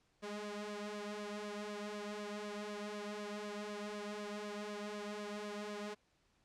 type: tone with flanger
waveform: sawtooth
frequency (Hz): 207.7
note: G#3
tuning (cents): 0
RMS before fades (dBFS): -44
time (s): 0.22-5.95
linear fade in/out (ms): 20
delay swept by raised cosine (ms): 1.7 to 3.3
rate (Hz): 4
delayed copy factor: +0.85
effects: pink hiss -75 dBFS RMS until 6.44 s + low-pass 7000 Hz 12 dB/octave